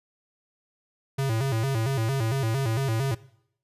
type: tone with vibrato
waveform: square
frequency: 123.47 Hz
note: B2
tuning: in tune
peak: -24 dBFS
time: 1.18-3.15 s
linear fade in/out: 10 ms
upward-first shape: square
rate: 4.4 Hz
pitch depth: 170 cents each way
effects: noise-tail reverb RT60 0.7 s tail -20 dB re dry + resampled to 32000 Hz